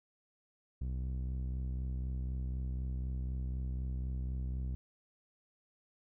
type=tone with low-pass filter; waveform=sawtooth; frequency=64 Hz; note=C2; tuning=38 cents flat; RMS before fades=-37 dBFS; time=0.81-4.75 s; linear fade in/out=0 ms; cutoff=160 Hz; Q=0.66; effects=none